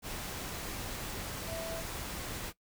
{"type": "tone in noise", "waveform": "sine", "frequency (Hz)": 658, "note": "E5", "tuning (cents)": -3, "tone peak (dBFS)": -38, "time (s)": [1.47, 1.84], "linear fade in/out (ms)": 50, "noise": "pink", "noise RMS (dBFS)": -40, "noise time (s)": [0.02, 2.53], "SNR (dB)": -1, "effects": ["noise-tail reverb RT60 0.1 s tail -18 dB re dry"]}